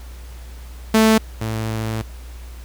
sawtooth tone pair in turn, 220.3 / 110.85 Hz, A3 / A2, +2 / +13 cents, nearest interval octave, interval 1189 cents, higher first, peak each -7 / -18 dBFS, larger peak first, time 0.94-1.18 / 1.41-2.02 s, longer second, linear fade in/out 5 ms, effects added 60 Hz sine -33 dBFS peak until 2.64 s + pink hiss -46 dBFS RMS until 2.64 s

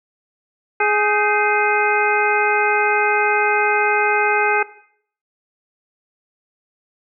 harmonic tone with a mistuned harmonic, 417.9 Hz, G#4, 11 cents sharp, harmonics 1 / 2 / 3 / 4 / 5 / 6, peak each -20 / -19 / -24 / -21 / -23 / -23 dBFS, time 0.8-4.63 s, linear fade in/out 5 ms, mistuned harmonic 4, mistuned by -130 cents, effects noise-tail reverb RT60 0.6 s tail -17 dB re dry

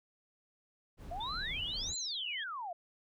brown noise, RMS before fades -46 dBFS, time 0.97-1.96 s, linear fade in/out 50 ms
sine exponential two-way sweep, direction up then down, 660 to 7459 to 660 Hz, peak -38 dBFS, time 1.11-2.73 s, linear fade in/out 5 ms, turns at 1.95 s
sine tone with vibrato, 3446 Hz, A7, 37 cents flat, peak -39 dBFS, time 1.2-2.44 s, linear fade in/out 10 ms, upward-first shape sine, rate 1.6 Hz, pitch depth 300 cents each way
effects none

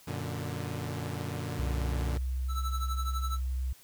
sawtooth chord, Gb augmented, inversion none, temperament equal with one note detuned, 92.5 / 118.78 / 146.83 Hz, Gb2 / Bb2 / D3, 0 / +33 / 0 cents, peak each -34 dBFS, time 0.07-2.18 s, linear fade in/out 10 ms
sine tone, 64.4 Hz, C2, 27 cents flat, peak -29 dBFS, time 1.59-3.73 s, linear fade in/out 5 ms
square tone with tremolo, 1318.5 Hz, E6, in tune, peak -33 dBFS, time 2.48-3.4 s, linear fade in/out 50 ms, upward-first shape triangle, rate 12 Hz, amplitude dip 90%
effects white hiss -57 dBFS RMS until 3.83 s

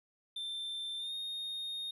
triangle tone with pitch glide, 3565 to 3699 Hz, A7 to A#7, +22 to -14 cents, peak -36 dBFS, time 0.36-1.91 s, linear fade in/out 5 ms, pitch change +64 cents, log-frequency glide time 0.98-1.13 s, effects none

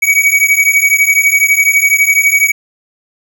square beating tone pair, 2255 / 2267 Hz, C#7 / C#7, +29 / +38 cents, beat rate 12 Hz, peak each -11 dBFS, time 0.02-2.52 s, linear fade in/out 10 ms, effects none

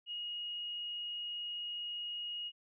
sine tone, 2879 Hz, F#7, 48 cents flat, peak -38 dBFS, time 0.06-2.52 s, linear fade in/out 50 ms, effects none

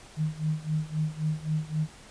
sine tone with tremolo, 155.3 Hz, D#3, 3 cents flat, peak -23 dBFS, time 0.16-1.88 s, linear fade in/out 50 ms, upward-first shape sine, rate 3.8 Hz, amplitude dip 90%, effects pink hiss -50 dBFS RMS until 2.1 s + resampled to 22050 Hz

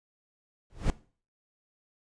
brown noise with exponential growth, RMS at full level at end -22 dBFS, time 0.7-0.9 s, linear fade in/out 0 ms, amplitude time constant 43 ms, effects noise-tail reverb RT60 0.4 s tail -19 dB re dry + resampled to 22050 Hz

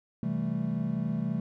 triangle chord, A minor seventh, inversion first, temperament equal, 130.81 / 164.81 / 196 / 220 Hz, C3 / E3 / G3 / A3, 0 / 0 / 0 / 0 cents, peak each -34 / -31 / -32 / -30 dBFS, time 0.23-1.4 s, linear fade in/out 2 ms, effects none

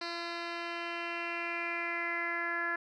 10% pulse tone with low-pass filter sweep, 341.2 Hz, F4, 40 cents flat, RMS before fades -36 dBFS, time 0.01-2.76 s, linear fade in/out 5 ms, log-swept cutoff 4100 to 1700 Hz, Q 5.4, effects none

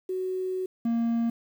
sine / triangle tone pair in turn, 372.1 / 231.8 Hz, F#4 / A#3, +10 / -10 cents, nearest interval minor sixth, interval 820 cents, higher first, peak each -27 / -21 dBFS, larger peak second, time 0.09-0.66 / 0.85-1.3 s, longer first, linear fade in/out 5 ms, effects 9-bit

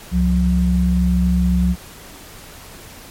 sine tone pair together, 67.2 / 179.2 Hz, C2 / F3, +47 / +45 cents, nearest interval octave + perfect fourth, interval 1698 cents, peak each -16 / -15 dBFS, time 0.11-1.76 s, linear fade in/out 50 ms, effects pink hiss -39 dBFS RMS until 3.1 s + MP3 64 kbps

